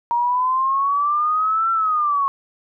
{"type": "exponential two-way sweep", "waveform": "sine", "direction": "up then down", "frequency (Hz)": [940, 1353, 1092], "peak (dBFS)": -16, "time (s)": [0.11, 2.28], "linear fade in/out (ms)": 0, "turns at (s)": 1.71, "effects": []}